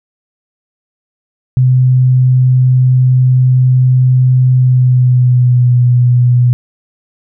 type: tone with pitch glide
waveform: sine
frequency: 127.8 to 123.09 Hz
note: C3 to B2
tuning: -40 to -5 cents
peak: -5 dBFS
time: 1.57-6.53 s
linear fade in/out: 0 ms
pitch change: -65 cents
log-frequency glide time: 4.53-5.76 s
effects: none